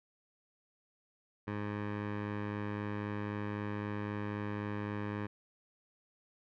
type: tone with low-pass filter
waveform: 15% pulse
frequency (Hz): 103.83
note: G#2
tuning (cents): 0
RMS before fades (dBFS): -38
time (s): 1.47-5.27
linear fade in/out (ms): 10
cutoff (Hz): 1900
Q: 1.4
effects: none